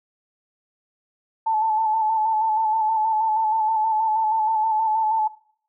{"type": "tone with vibrato", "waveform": "sine", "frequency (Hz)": 876, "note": "A5", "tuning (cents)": -8, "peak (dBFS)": -18, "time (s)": [1.46, 5.28], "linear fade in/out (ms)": 10, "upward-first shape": "square", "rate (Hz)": 6.3, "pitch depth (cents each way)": 31, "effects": ["noise-tail reverb RT60 0.6 s tail -22 dB re dry"]}